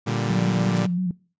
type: chord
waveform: sawtooth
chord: G minor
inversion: first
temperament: equal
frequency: 116.54 / 146.83 / 196 Hz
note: Bb2 / D3 / G3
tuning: 0 / 0 / 0 cents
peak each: -21 / -24 / -25 dBFS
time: 0.06-0.87 s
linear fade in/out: 20 ms
type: tone with vibrato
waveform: sine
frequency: 179.9 Hz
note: F#3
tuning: 48 cents flat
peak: -20 dBFS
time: 0.3-1.11 s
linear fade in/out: 2 ms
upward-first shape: square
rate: 5.9 Hz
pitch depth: 35 cents each way
type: noise with exponential growth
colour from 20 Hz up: white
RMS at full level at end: -30 dBFS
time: 0.69-0.78 s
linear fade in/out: 2 ms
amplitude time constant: 18 ms
effects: noise-tail reverb RT60 0.4 s tail -23 dB re dry + resampled to 16000 Hz